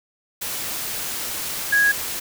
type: tone in noise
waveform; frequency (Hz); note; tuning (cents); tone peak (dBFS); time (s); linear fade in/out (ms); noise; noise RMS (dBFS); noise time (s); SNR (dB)
sine; 1655; G#6; -6; -14; 1.72-1.92; 10; white; -28; 0.41-2.2; +11
effects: none